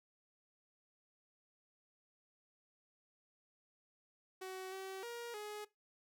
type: tone with pitch steps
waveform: sawtooth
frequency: 375.8 / 382.6 / 472.8 / 419.6 Hz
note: F#4 / G4 / A#4 / G#4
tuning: +27 / -42 / +24 / +18 cents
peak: -40 dBFS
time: 4.41-5.65 s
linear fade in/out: 10 ms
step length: 310 ms
effects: noise-tail reverb RT60 0.2 s tail -19 dB re dry